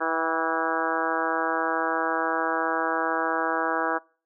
harmonic tone with a mistuned harmonic, 163 Hz, E3, 19 cents flat, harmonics 2 / 3 / 4 / 5 / 6 / 7 / 8 / 9 / 10, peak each -32 / -32 / -32 / -32 / -32 / -32 / -32 / -32 / -32 dBFS, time 0-3.99 s, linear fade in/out 20 ms, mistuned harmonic 5, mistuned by -33 cents, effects noise-tail reverb RT60 0.4 s tail -24 dB re dry

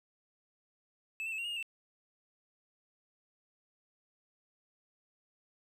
triangle tone with pitch steps, 2617 / 2693 / 2594 / 2753 / 2858 / 2835 / 2678 Hz, E7 / E7 / E7 / F7 / F7 / F7 / E7, -13 / +36 / -28 / -25 / +39 / +25 / +27 cents, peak -34 dBFS, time 1.2-1.627 s, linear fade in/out 0 ms, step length 61 ms, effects none

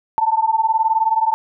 sine beating tone pair, 880 / 899 Hz, A5 / A5, 0 / +37 cents, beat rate 19 Hz, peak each -17 dBFS, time 0.18-1.34 s, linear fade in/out 0 ms, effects none

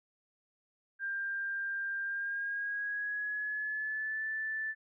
sine tone with pitch glide, 1593 to 1757.4 Hz, G6 to A6, +27 to -3 cents, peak -33 dBFS, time 0.99-4.75 s, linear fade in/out 50 ms, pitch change +170 cents, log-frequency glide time 2.03-4.25 s, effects none

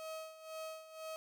35% pulse tone with tremolo, 636 Hz, D#5, 38 cents sharp, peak -40 dBFS, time 0-1.16 s, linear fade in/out 0 ms, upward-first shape sine, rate 2 Hz, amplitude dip 75%, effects none

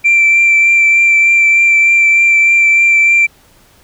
sine tone with vibrato, 2349 Hz, D7, in tune, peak -4 dBFS, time 0.04-3.27 s, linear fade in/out 20 ms, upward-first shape triangle, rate 3.3 Hz, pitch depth 15 cents each way, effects tanh soft clip ceiling -3 dBFS + pink hiss -47 dBFS RMS until 3.83 s

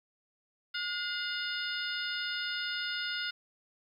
harmonic tone with a mistuned harmonic, 719 Hz, F#5, 50 cents flat, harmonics 2 / 3 / 4 / 5 / 6 / 7, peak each -36 / -43 / -40 / -40 / -43 / -42 dBFS, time 0.74-3.31 s, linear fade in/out 10 ms, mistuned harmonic 3, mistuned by -72 cents, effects 11-bit

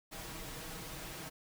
pink noise with comb filter, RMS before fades -45 dBFS, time 0.11-1.3 s, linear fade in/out 20 ms, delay 6.3 ms, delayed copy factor +0.55, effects none

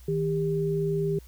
sine tone pair together, 158.22 / 398.7 Hz, D#3 / G4, +29 / +29 cents, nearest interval octave + major third, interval 1600 cents, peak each -27 / -26 dBFS, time 0.08-1.19 s, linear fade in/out 5 ms, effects added 60 Hz sine -46 dBFS peak until 1.27 s + white hiss -58 dBFS RMS until 1.27 s

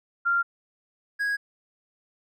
sine / triangle tone pair in turn, 1389 / 1651.8 Hz, F6 / G#6, -10 / -10 cents, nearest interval minor third, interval 300 cents, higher second, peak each -20 / -22 dBFS, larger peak first, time 0.25-0.43 / 1.19-1.37 s, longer neither, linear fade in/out 20 ms, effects none

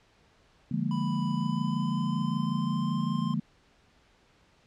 sine chord, Bb dominant seventh, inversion first, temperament equal with one note detuned, 148.02 / 174.61 / 207.7 / 233.1 Hz, D3 / F3 / Ab3 / Bb3, +14 / 0 / 0 / 0 cents, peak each -32 dBFS, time 0.71-3.4 s, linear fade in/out 5 ms
square tone with pitch glide, 992 to 1049.8 Hz, B5 to C6, +7 to +5 cents, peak -38 dBFS, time 0.91-3.34 s, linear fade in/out 2 ms, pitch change +98 cents, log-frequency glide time 1.28-3.04 s
effects pink hiss -63 dBFS RMS until 4.66 s + low-pass 5000 Hz 12 dB/octave

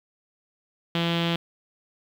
sawtooth tone with low-pass filter, 168.9 Hz, E3, 42 cents sharp, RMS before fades -25 dBFS, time 0.95-1.36 s, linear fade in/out 2 ms, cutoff 3300 Hz, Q 5, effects 8-bit

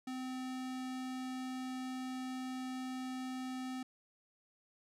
square tone, 257.3 Hz, C4, 29 cents flat, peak -40 dBFS, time 0.07-3.83 s, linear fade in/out 5 ms, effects low-pass 10000 Hz 12 dB/octave

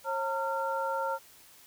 sine tone cluster, 541 / 912 / 1377 Hz, C#5 / A#5 / F6, -42 / -38 / -25 cents, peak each -33 / -32 / -35 dBFS, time 0.04-1.19 s, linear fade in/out 50 ms, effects white hiss -56 dBFS RMS until 1.66 s

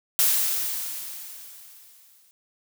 blue noise with exponential decay, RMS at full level -19 dBFS, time 0.19-2.31 s, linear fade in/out 0 ms, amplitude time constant 460 ms, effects none

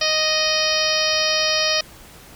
harmonic tone with a mistuned harmonic, 622.3 Hz, D#5, in tune, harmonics 1 / 2 / 3 / 4 / 5 / 6 / 7 / 8 / 9, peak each -24 / -29 / -27 / -26 / -26 / -29 / -26 / -24 / -25 dBFS, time 0.01-1.81 s, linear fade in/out 5 ms, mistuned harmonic 5, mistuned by -17 cents, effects pink hiss -44 dBFS RMS until 2.35 s

